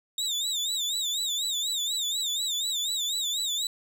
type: tone with vibrato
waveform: 30% pulse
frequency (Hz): 3695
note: A#7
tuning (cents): -16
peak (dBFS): -24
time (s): 0.18-3.67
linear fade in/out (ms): 2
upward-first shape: sine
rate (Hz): 4.1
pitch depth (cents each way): 120
effects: none